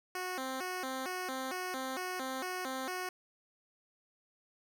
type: tone with vibrato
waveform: 10% pulse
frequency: 310 Hz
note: D#4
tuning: 6 cents flat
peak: -28 dBFS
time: 0.15-3.09 s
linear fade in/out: 2 ms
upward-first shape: square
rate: 2.2 Hz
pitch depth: 290 cents each way
effects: none